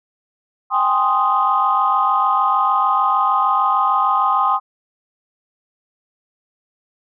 sine chord, Ab major seventh, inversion third, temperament equal, 784 / 830.6 / 1046.5 / 1244.5 Hz, G5 / Ab5 / C6 / Eb6, 0 / 0 / 0 / 0 cents, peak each -20 / -23 / -17 / -17 dBFS, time 0.7-4.6 s, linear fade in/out 50 ms, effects tanh soft clip ceiling -4 dBFS

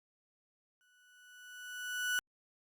35% pulse tone with exponential growth, 1480 Hz, F#6, in tune, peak -28 dBFS, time 0.81-2.19 s, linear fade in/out 0 ms, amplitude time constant 300 ms, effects Opus 48 kbps

